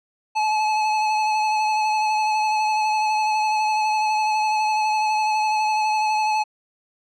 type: tone with vibrato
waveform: square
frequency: 859 Hz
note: A5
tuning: 42 cents flat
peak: -19 dBFS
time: 0.35-6.44 s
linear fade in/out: 20 ms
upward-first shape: sine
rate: 12 Hz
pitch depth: 21 cents each way
effects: low-pass 5000 Hz 12 dB/octave